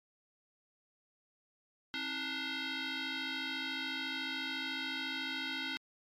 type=tone with frequency modulation; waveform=sine; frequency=855 Hz; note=A5; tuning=50 cents flat; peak=-34 dBFS; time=1.94-5.77 s; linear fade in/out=0 ms; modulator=588 Hz; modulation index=5.9; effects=tanh soft clip ceiling -32 dBFS + MP3 64 kbps